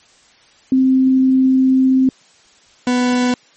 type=tone pair in turn; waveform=sine / 40% pulse; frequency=261.6 / 247.9 Hz; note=C4 / B3; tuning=0 / +7 cents; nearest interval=minor second; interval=93 cents; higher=first; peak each=-9 / -12 dBFS; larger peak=first; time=0.72-2.09 / 2.87-3.34 s; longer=first; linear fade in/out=2 ms; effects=white hiss -50 dBFS RMS until 3.56 s + MP3 32 kbps